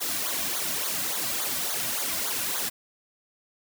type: noise with flanger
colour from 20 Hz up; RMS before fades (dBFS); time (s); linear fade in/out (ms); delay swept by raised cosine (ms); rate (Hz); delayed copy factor
white; -29; 0-2.7; 20; 0.37 to 2.37; 3.5; -0.9
effects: none